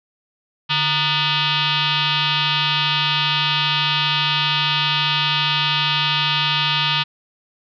sine tone with frequency modulation, 147.9 Hz, D3, 13 cents sharp, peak -16 dBFS, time 0.69-7.04 s, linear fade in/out 20 ms, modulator 539 Hz, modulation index 7.1, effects none

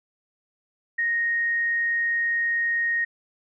sine tone, 1864.7 Hz, A#6, in tune, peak -21 dBFS, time 0.98-3.05 s, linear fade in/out 10 ms, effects none

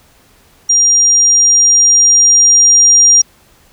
sine tone with level ramp, 5700 Hz, F8, 34 cents sharp, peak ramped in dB -6 to -3 dBFS, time 0.69-3.22 s, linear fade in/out 10 ms, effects pink hiss -48 dBFS RMS until 3.72 s

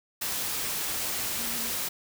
sine tone in noise, 233.1 Hz, A#3, in tune, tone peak -41 dBFS, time 1.38-1.7 s, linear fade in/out 10 ms, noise white, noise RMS -31 dBFS, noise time 0.21-1.89 s, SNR -13 dB, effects none

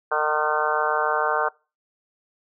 harmonic tone with a mistuned harmonic, 152.2 Hz, D#3, 38 cents flat, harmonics 3 / 4 / 5 / 6 / 7 / 8 / 9 / 10, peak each -28 / -28 / -28 / -28 / -28 / -28 / -28 / -28 dBFS, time 0.11-1.49 s, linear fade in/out 10 ms, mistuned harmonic 9, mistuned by +16 cents, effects noise-tail reverb RT60 0.3 s tail -23 dB re dry

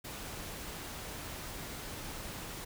pink noise, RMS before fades -43 dBFS, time 0.04-2.65 s, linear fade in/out 10 ms, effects none

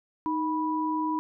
sine tone pair together, 311.1 / 982 Hz, D#4 / B5, 0 / -10 cents, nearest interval octave + minor sixth, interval 1990 cents, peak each -28 dBFS, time 0.26-1.19 s, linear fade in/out 0 ms, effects none

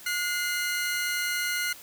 sawtooth tone pair together, 1442 / 2078 Hz, F#6 / C7, -45 / -12 cents, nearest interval tritone, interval 633 cents, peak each -26 dBFS, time 0.06-1.73 s, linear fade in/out 5 ms, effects white hiss -47 dBFS RMS until 1.82 s

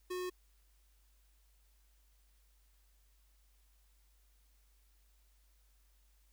square tone, 363.5 Hz, F#4, 31 cents flat, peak -38 dBFS, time 0.1-0.3 s, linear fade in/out 10 ms, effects added 50 Hz sine -66 dBFS peak until 6.32 s + white hiss -75 dBFS RMS until 6.32 s

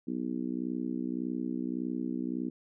harmonic tone, 61.74 Hz, B1, in tune, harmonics 3 / 4 / 5 / 6 / 7, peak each -39 / -34 / -36 / -43 / -50 dBFS, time 0.07-2.5 s, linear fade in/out 10 ms, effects none

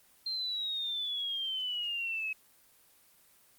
sine exponential sweep, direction down, 4186 to 2555 Hz, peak -32 dBFS, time 0.26-2.33 s, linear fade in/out 5 ms, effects white hiss -63 dBFS RMS until 3.58 s + Opus 24 kbps

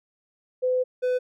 sine / triangle tone pair in turn, 507 / 502 Hz, B4 / B4, +45 / +28 cents, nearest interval unison, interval 17 cents, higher first, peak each -20 / -19 dBFS, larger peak second, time 0.62-0.84 / 1.02-1.19 s, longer first, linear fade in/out 20 ms, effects none

